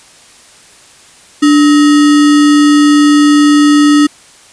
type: tone with sample-and-hold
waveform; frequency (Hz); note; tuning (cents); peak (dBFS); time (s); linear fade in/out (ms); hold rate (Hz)
sine; 293.7; D4; 0; -3; 1.42-4.07; 10; 1575
effects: white hiss -40 dBFS RMS until 4.52 s + resampled to 22050 Hz